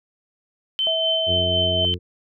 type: tone with tremolo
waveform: sine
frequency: 3080 Hz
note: G7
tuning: 31 cents flat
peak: -18 dBFS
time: 0.79-1.94 s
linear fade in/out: 0 ms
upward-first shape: sine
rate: 4 Hz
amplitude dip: 35%
type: tone with pitch glide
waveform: sine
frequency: 649 to 644.5 Hz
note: E5 to E5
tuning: -27 to -39 cents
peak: -23 dBFS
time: 0.87-1.85 s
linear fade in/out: 0 ms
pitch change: -12 cents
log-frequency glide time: 1.13-1.7 s
type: harmonic tone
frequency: 89.1 Hz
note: F2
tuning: 35 cents sharp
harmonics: 1 / 2 / 3 / 4 / 5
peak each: -25 / -32 / -37 / -32 / -34 dBFS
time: 1.26-1.99 s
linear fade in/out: 50 ms
effects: none